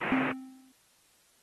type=band-pass noise; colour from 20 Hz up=white; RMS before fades=-33 dBFS; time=0.01-0.32 s; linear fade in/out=5 ms; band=120 to 2500 Hz; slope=48 dB/octave
type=tone with exponential decay; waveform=triangle; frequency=261.6 Hz; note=C4; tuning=in tune; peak=-20 dBFS; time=0.12-0.72 s; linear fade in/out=1 ms; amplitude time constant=130 ms
effects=white hiss -65 dBFS RMS until 1.42 s + AAC 32 kbps